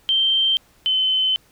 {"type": "tone pair in turn", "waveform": "sine", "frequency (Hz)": [3136, 3056], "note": ["G7", "G7"], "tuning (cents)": [0, -45], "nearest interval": "unison", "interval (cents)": 45, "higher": "first", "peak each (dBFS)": [-15, -16], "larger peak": "first", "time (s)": [[0.09, 0.57], [0.86, 1.36]], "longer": "second", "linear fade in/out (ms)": 0, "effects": ["pink hiss -56 dBFS RMS until 1.51 s"]}